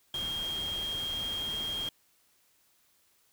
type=tone in noise; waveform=sine; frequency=3229 Hz; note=G#7; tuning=49 cents flat; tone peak=-32 dBFS; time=0.14-1.89 s; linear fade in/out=2 ms; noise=pink; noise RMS=-43 dBFS; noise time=0.14-1.89 s; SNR=+8 dB; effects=white hiss -68 dBFS RMS until 3.32 s